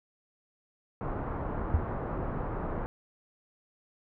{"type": "low-pass noise", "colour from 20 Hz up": "pink", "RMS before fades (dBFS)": -34, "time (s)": [1.01, 2.86], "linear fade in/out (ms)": 0, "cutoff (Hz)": 1300, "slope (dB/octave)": 24}
{"type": "tone with exponential decay", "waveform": "sine", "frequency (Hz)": 80.3, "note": "E2", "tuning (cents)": -45, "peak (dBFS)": -17, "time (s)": [1.74, 1.87], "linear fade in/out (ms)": 0, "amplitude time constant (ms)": 27}
{"effects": []}